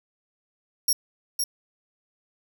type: tone with echo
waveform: 20% pulse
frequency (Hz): 5588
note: F8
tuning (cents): 0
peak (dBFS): -13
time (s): 0.88-0.93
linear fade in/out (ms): 5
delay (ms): 510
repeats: 1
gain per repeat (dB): -5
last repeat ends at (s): 1.44
effects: none